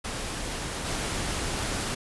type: noise with level steps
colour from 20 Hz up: pink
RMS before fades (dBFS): -33 / -30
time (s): 0.04-1.95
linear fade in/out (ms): 10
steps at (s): 0.85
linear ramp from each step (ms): 20
effects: resampled to 24000 Hz